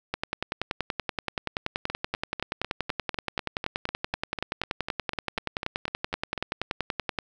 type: two click trains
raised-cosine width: 0.3 ms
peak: -11 / -15 dBFS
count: 75 / 19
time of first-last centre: 0.14-7.188 / 1.9-6.378 s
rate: 10.5 / 4.02 Hz
effects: none